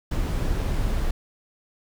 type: noise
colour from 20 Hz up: brown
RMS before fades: -24 dBFS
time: 0.11-1.11 s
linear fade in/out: 5 ms
effects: none